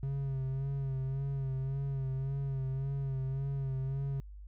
triangle tone with vibrato, 135.2 Hz, C#3, 43 cents flat, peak -30 dBFS, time 0.03-4.2 s, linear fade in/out 0 ms, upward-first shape sine, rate 1.8 Hz, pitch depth 40 cents each way, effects added 50 Hz sine -45 dBFS peak until 4.47 s

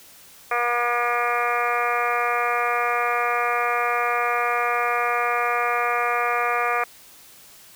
harmonic tone, 240 Hz, B3, 49 cents flat, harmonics 2 / 3 / 4 / 5 / 6 / 7 / 8 / 9 / 10, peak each -29 / -26 / -33 / -24 / -31 / -31 / -33 / -31 / -30 dBFS, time 0.51-6.84 s, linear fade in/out 5 ms, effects white hiss -48 dBFS RMS until 7.75 s

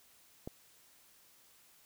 click, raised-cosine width 2 ms, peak -27 dBFS, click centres 0.475 s, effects white hiss -64 dBFS RMS until 1.85 s

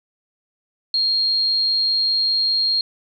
sine tone, 4235 Hz, C8, 20 cents sharp, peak -16 dBFS, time 0.94-2.81 s, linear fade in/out 2 ms, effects none

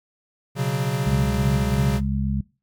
square chord, B suspended second, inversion none, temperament equal, 123.47 / 138.59 / 185 Hz, B2 / C#3 / F#3, 0 / 0 / 0 cents, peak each -27 / -24 / -29 dBFS, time 0.55-2.01 s, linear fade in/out 50 ms
harmonic tone, 67.8 Hz, C#2, 38 cents flat, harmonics 1 / 2 / 3, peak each -25 / -25 / -25 dBFS, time 1.06-2.41 s, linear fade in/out 5 ms
effects noise-tail reverb RT60 0.3 s tail -21 dB re dry + MP3 96 kbps

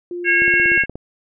sine tone with vibrato, 349.2 Hz, F4, in tune, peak -24 dBFS, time 0.11-0.77 s, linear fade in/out 2 ms, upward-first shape square, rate 2.9 Hz, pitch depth 10 cents each way
harmonic tone, 545 Hz, C#5, 29 cents flat, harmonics 3 / 4 / 5, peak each -15 / -17 / -19 dBFS, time 0.24-0.86 s, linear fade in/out 50 ms
click train, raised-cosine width 2 ms, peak -17 dBFS, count 10, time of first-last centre 0.42-0.956 s, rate 16.8 Hz
effects none

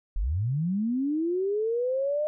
sine linear sweep, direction up, 34.65 to 613 Hz, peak -24 dBFS, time 0.16-2.27 s, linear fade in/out 0 ms, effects none

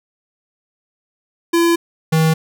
square tone pair in turn, 338.4 / 159.7 Hz, E4 / D#3, +45 / +45 cents, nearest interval octave + minor second, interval 1300 cents, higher first, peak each -12 dBFS, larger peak neither, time 1.53-1.76 / 2.12-2.34 s, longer first, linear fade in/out 10 ms, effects none

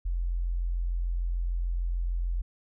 sine tone, 43.36 Hz, F1, 12 cents flat, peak -26 dBFS, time 0.05-2.42 s, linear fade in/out 10 ms, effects none

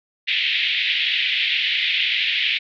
white band-pass noise, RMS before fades -21 dBFS, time 0.27-2.59 s, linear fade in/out 20 ms, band 2000 to 3600 Hz, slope 48 dB/octave, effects none

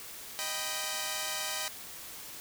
5% pulse chord, Eb augmented, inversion none, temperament equal, 622.3 / 784 / 987.8 Hz, Eb5 / G5 / B5, 0 / 0 / 0 cents, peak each -26 dBFS, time 0.39-1.68 s, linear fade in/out 0 ms, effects white hiss -45 dBFS RMS until 2.4 s

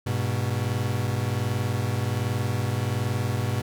40% pulse tone pair together, 101.91 / 123.2 Hz, G#2 / B2, -32 / -4 cents, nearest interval minor third, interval 328 cents, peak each -26 dBFS, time 0.06-3.62 s, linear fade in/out 10 ms, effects none

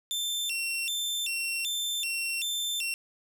sawtooth tone with vibrato, 3113 Hz, G7, 13 cents flat, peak -26 dBFS, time 0.11-2.94 s, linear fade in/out 0 ms, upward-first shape square, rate 1.3 Hz, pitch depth 230 cents each way, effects none

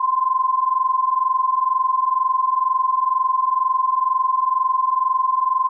sine tone pair together, 1024.9 / 1047 Hz, C6 / C6, -36 / +1 cents, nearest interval unison, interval 37 cents, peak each -20 / -18 dBFS, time 0-5.69 s, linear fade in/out 10 ms, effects none

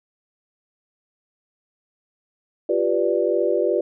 sine chord, G dominant seventh, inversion third, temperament equal, 349.2 / 392 / 493.9 / 587.3 Hz, F4 / G4 / B4 / D5, 0 / 0 / 0 / 0 cents, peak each -23 dBFS, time 2.69-3.81 s, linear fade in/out 5 ms, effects none

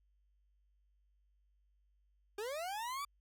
40% pulse linear sweep, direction up, 393.6 to 1179 Hz, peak -38 dBFS, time 2.38-3.05 s, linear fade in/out 5 ms, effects added 50 Hz sine -70 dBFS peak until 3.2 s

